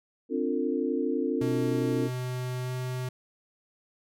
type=chord; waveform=sine; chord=D minor seventh; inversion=third; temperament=equal with one note detuned; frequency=261.6 / 293.7 / 349.2 / 451.1 Hz; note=C4 / D4 / F4 / A4; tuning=0 / 0 / 0 / +43 cents; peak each=-30 / -31 / -32 / -31 dBFS; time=0.29-2.1 s; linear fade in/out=50 ms
type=tone with pitch glide; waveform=square; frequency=126.2 to 127.08 Hz; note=B2 to B2; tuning=+38 to +50 cents; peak=-31 dBFS; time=1.41-3.09 s; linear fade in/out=5 ms; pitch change=+12 cents; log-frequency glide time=2.63-2.71 s
effects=none